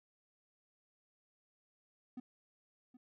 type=tone with echo; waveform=triangle; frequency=249.9 Hz; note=B3; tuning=21 cents sharp; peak=-40 dBFS; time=2.17-2.2 s; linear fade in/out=5 ms; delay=770 ms; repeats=1; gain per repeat=-14 dB; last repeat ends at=2.97 s; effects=none